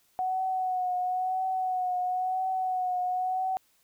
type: tone with vibrato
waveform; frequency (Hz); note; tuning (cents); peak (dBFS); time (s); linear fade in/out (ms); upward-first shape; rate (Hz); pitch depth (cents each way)
sine; 740; F#5; 0; -26; 0.19-3.57; 0; triangle; 0.98; 38
effects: white hiss -67 dBFS RMS until 3.83 s

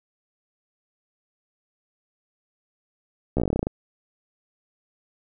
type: slowing click train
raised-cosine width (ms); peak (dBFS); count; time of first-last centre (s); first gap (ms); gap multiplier
2; -10; 13; 3.37-3.669; 14; 1.1
effects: none

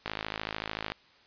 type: click train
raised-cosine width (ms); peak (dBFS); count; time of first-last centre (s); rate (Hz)
0.3; -16; 47; 0.06-0.92; 53.5
effects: white hiss -60 dBFS RMS until 1.26 s + resampled to 11025 Hz

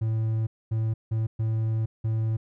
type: tone bursts at uneven times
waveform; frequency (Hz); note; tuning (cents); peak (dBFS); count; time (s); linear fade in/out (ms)
triangle; 111.1; A2; +17; -21; 5; 0.01-0.47 / 0.71-0.94 / 1.11-1.27 / 1.39-1.86 / 2.04-2.37; 10
effects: none

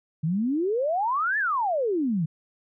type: exponential two-way sweep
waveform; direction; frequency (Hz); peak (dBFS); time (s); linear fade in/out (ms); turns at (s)
sine; up then down; 149 to 1794 to 149; -22; 0.23-2.26; 10; 1.38
effects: none

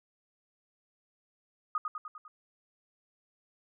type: tone with echo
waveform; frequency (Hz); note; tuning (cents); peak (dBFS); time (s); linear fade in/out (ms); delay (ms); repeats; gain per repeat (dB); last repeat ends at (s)
sine; 1242; D#6; -3; -27; 1.75-1.78; 2; 100; 5; -4; 2.28
effects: none

